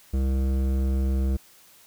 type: tone with hard clipping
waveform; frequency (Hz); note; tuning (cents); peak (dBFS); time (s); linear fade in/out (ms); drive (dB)
sine; 66.3; C2; +23; -23; 0.13-1.37; 10; 13
effects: white hiss -54 dBFS RMS until 1.86 s